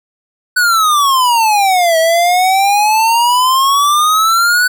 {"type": "exponential two-way sweep", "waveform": "square", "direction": "down then up", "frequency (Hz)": [1500, 643, 1499], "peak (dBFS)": -9, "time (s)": [0.56, 4.68], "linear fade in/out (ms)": 10, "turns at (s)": 1.98, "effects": []}